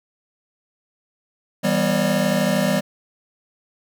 square tone cluster, 162.2 / 195.4 / 244.3 / 553 / 605 Hz, E3 / G3 / B3 / C#5 / D#5, -28 / -5 / -19 / -4 / -49 cents, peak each -26 / -22 / -25 / -27 / -25 dBFS, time 1.63-2.81 s, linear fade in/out 20 ms, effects none

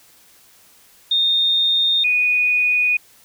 sine tone pair in turn, 3663 / 2473 Hz, A#7 / D#7, -31 / -11 cents, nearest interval perfect fifth, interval 680 cents, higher first, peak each -14 dBFS, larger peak neither, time 1.11-2.04 / 2.04-2.97 s, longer neither, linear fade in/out 5 ms, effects white hiss -51 dBFS RMS until 3.24 s

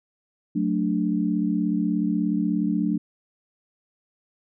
sine chord, D major, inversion first, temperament just, 183.54 / 220.2 / 293.7 Hz, F#3 / A3 / D4, -14 / +2 / 0 cents, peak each -25 dBFS, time 0.55-2.98 s, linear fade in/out 10 ms, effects none

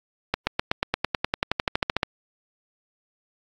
accelerating click train, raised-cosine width 0.3 ms, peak -5 dBFS, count 19, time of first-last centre 0.34-2.031 s, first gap 130 ms, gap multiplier 0.96, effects AAC 64 kbps

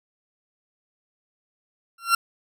40% pulse tone with exponential growth, 1368 Hz, F6, 36 cents flat, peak -12 dBFS, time 1.98-2.15 s, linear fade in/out 5 ms, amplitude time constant 36 ms, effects none

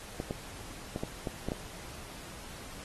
clicks, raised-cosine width 2 ms, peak -20 dBFS, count 7, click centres 0.201 / 0.309 / 0.961 / 1.035 / 1.272 / 1.486 / 1.519 s, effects pink hiss -47 dBFS RMS until 2.84 s + AAC 32 kbps

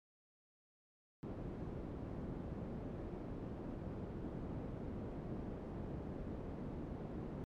white low-pass noise, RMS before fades -45 dBFS, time 1.23-7.44 s, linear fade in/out 0 ms, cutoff 300 Hz, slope 12 dB/octave, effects MP3 96 kbps

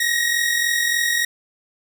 sawtooth tone pair together, 1856.6 / 1900 Hz, A#6 / A#6, -7 / +33 cents, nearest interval unison, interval 40 cents, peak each -19 / -16 dBFS, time 0-1.25 s, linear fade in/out 5 ms, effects none

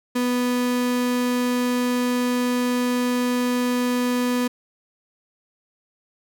35% pulse tone, 246.9 Hz, B3, in tune, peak -18 dBFS, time 0.15-4.48 s, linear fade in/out 10 ms, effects none

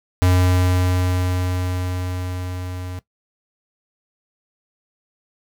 square tone with level ramp, 90.9 Hz, F#2, 30 cents flat, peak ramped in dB -13 to -29 dBFS, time 0.22-2.99 s, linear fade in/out 0 ms, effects noise-tail reverb RT60 0.1 s tail -17 dB re dry

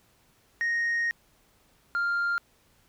sine tone pair in turn, 1864.7 / 1396.9 Hz, A#6 / F6, 0 / 0 cents, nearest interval perfect fourth, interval 500 cents, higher first, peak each -22 dBFS, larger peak neither, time 0.61-1.11 / 1.95-2.38 s, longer first, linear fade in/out 0 ms, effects tanh soft clip ceiling -23 dBFS + pink hiss -64 dBFS RMS until 2.88 s

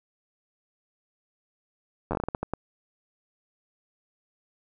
slowing click train, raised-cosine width 1 ms, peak -14 dBFS, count 11, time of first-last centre 2.11-2.536 s, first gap 10 ms, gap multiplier 1.3, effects none

